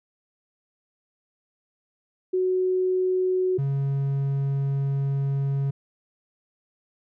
sine / triangle tone pair in turn, 370 / 138.27 Hz, F#4 / C#3, 0 / -4 cents, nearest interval octave + perfect fourth, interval 1704 cents, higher first, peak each -20 dBFS, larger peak neither, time 2.33-3.58 / 3.58-5.71 s, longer second, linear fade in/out 10 ms, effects none

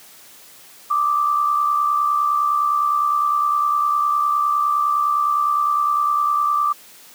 sine tone pair together, 1174.7 / 1244.5 Hz, D6 / D#6, 0 / 0 cents, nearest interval minor second, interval 100 cents, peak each -16 / -25 dBFS, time 0.9-6.73 s, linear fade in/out 10 ms, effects white hiss -45 dBFS RMS until 7.14 s + high-pass 150 Hz 12 dB/octave

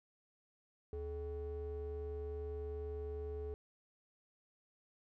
triangle ring-modulated tone, 175.2 Hz, F3, 6 cents sharp, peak -35 dBFS, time 0.93-3.54 s, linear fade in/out 0 ms, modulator 250 Hz, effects none

